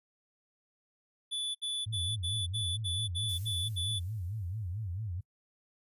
square tone bursts, 3467 Hz, A7, 26 cents flat, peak -33 dBFS, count 9, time 1.31-3.998 s, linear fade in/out 20 ms, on 240 ms, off 66 ms
sine tone with vibrato, 98 Hz, G2, in tune, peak -34 dBFS, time 1.86-5.21 s, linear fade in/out 10 ms, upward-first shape sine, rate 4.5 Hz, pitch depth 240 cents each way
violet noise with exponential decay, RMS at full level -45 dBFS, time 3.29-5.23 s, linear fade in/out 0 ms, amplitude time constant 420 ms
effects noise-tail reverb RT60 0.1 s tail -25 dB re dry + resampled to 32000 Hz

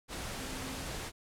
sine tone in noise, 261.6 Hz, C4, in tune, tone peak -45 dBFS, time 0.37-0.87 s, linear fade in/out 50 ms, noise pink, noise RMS -40 dBFS, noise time 0.08-1.12 s, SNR -8 dB, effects low-pass 11000 Hz 12 dB/octave

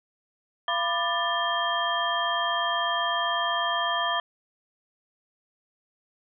sine tone cluster, 684 / 996 / 1189 / 1764 / 3204 Hz, F5 / B5 / D6 / A6 / G7, -36 / +14 / +21 / +4 / +37 cents, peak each -30 dBFS, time 0.68-4.2 s, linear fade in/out 2 ms, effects none

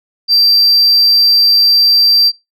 sine tone, 4699 Hz, D8, in tune, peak -3 dBFS, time 0.28-2.32 s, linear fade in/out 50 ms, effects noise-tail reverb RT60 0.2 s tail -21 dB re dry + tanh soft clip ceiling -5 dBFS

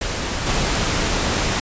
pink noise with level steps, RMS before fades -24 / -20 dBFS, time 0.01-1.6 s, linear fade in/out 5 ms, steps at 0.46 s, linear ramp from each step 10 ms, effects resampled to 16000 Hz

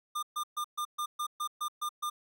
square tone bursts, 1203 Hz, D6, 41 cents sharp, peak -32 dBFS, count 10, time 0.15-2.1 s, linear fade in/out 10 ms, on 78 ms, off 130 ms, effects none

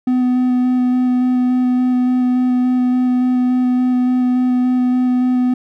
triangle tone with vibrato, 251 Hz, B3, 28 cents sharp, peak -10 dBFS, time 0.07-5.54 s, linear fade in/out 5 ms, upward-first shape square, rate 3.5 Hz, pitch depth 8 cents each way, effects none

